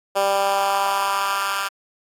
10% pulse tone with high-pass filter sweep, 197.4 Hz, G3, 12 cents sharp, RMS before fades -21 dBFS, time 0.15-1.69 s, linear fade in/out 20 ms, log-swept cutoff 560 to 1500 Hz, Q 2.2, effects AAC 64 kbps

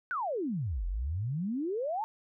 sine exponential two-way sweep, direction down then up, 1557 to 41.24 to 913 Hz, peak -30 dBFS, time 0.11-2.04 s, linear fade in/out 0 ms, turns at 0.86 s, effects none

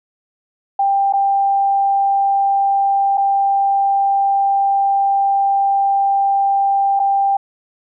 sine tone with dropouts, 791 Hz, G5, 15 cents sharp, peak -12 dBFS, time 0.79-7.37 s, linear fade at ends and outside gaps 5 ms, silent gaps 1.126-1.135 / 3.174-3.178 / 6.994-6.998 s, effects none

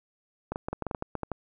clicks, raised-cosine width 1 ms, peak -17 dBFS, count 12, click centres 0.52 / 0.559 / 0.685 / 0.73 / 0.823 / 0.867 / 0.912 / 0.948 / 1.024 / 1.153 / 1.233 / 1.317 s, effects none

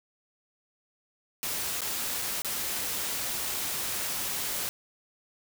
white noise with dropouts, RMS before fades -32 dBFS, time 1.43-4.69 s, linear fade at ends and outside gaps 0 ms, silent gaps 1.807-1.817 / 2.217-2.221 / 2.419-2.447 s, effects none

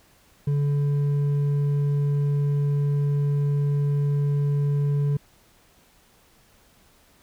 sine tone with hard clipping, 143.6 Hz, D3, 39 cents flat, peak -21 dBFS, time 0.47-5.17 s, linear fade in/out 5 ms, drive 4 dB, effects pink hiss -58 dBFS RMS until 7.22 s

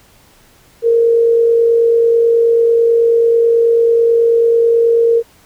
sine tone with amplitude modulation, 463.3 Hz, A#4, 11 cents flat, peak -6 dBFS, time 0.82-5.23 s, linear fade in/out 50 ms, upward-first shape sine, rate 49.2 Hz, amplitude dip 35%, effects pink hiss -48 dBFS RMS until 5.45 s

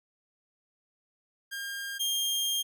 sawtooth tone pair in turn, 1609 / 3210 Hz, G6 / G7, +45 / +40 cents, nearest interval octave, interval 1195 cents, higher second, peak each -31 / -24 dBFS, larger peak second, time 1.51-1.99 / 1.99-2.63 s, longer second, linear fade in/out 20 ms, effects none

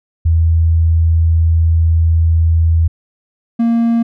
sine / triangle tone pair in turn, 82 / 231.9 Hz, E2 / A#3, -9 / -9 cents, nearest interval octave + tritone, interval 1800 cents, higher second, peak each -8 dBFS, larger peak neither, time 0.25-2.88 / 3.59-4.03 s, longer first, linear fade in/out 10 ms, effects none

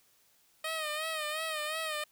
10% pulse tone with vibrato, 622.3 Hz, D#5, in tune, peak -25 dBFS, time 0.64-2.04 s, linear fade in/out 5 ms, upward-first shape sine, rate 2.8 Hz, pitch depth 65 cents each way, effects white hiss -67 dBFS RMS until 2.11 s

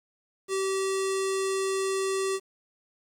square tone with low-pass filter, 385.3 Hz, G4, 30 cents flat, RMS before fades -28 dBFS, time 0.48-2.4 s, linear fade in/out 50 ms, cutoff 8600 Hz, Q 2.7, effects 9-bit

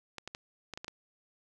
clicks, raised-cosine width 0.2 ms, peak -23 dBFS, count 7, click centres 0.183 / 0.276 / 0.349 / 0.737 / 0.775 / 0.845 / 0.881 s, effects none

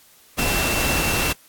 sine tone in noise, 2694 Hz, E7, 37 cents sharp, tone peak -25 dBFS, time 0.38-1.33 s, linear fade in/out 10 ms, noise pink, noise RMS -22 dBFS, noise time 0.38-1.33 s, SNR -6 dB, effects white hiss -52 dBFS RMS until 1.48 s + AAC 64 kbps

